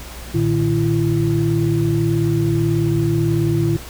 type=tone cluster; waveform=sine; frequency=113.7 / 152 / 337.2 Hz; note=A#2 / D#3 / E4; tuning=-43 / -40 / +39 cents; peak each=-19 dBFS; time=0.34-3.77 s; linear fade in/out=10 ms; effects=added 60 Hz sine -34 dBFS peak until 3.89 s + pink hiss -36 dBFS RMS until 3.89 s